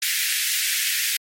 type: high-pass noise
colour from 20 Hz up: pink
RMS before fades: -23 dBFS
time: 0.02-1.17 s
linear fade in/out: 5 ms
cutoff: 1700 Hz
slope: 48 dB/octave
effects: MP3 64 kbps